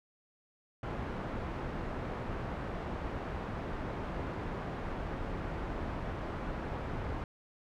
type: low-pass noise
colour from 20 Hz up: pink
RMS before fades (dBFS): -38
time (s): 0.83-7.24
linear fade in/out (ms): 2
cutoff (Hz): 1400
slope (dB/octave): 12
effects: none